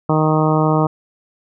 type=harmonic tone; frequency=155.56 Hz; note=D#3; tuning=in tune; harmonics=1 / 2 / 3 / 4 / 5 / 6 / 7 / 8; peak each=-16 / -19 / -21 / -22 / -23 / -24 / -24 / -25 dBFS; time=0.09-0.87 s; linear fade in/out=5 ms; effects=none